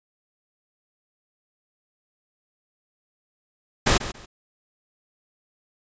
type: noise with echo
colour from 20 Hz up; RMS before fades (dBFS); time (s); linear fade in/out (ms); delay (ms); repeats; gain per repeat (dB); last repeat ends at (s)
pink; -18; 3.86-3.98; 10; 140; 2; -13; 4.26
effects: resampled to 16000 Hz